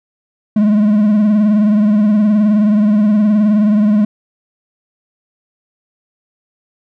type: tone with vibrato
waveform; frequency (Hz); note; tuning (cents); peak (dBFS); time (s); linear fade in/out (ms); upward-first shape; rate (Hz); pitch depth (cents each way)
triangle; 210.1; G#3; +20; -6; 0.56-4.05; 5; triangle; 19; 73
effects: none